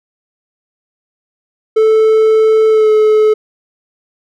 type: tone with pitch glide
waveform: triangle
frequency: 438.6 to 430.3 Hz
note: A4 to A4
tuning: -6 to -39 cents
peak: -4 dBFS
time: 1.76-3.34 s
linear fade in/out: 10 ms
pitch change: -33 cents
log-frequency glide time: 2.69-2.9 s
effects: none